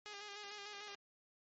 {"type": "tone with vibrato", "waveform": "5% pulse", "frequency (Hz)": 410, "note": "G#4", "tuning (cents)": -22, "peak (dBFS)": -36, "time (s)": [0.06, 0.95], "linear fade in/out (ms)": 0, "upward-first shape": "square", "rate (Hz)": 6.7, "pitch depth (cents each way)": 33, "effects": ["MP3 32 kbps"]}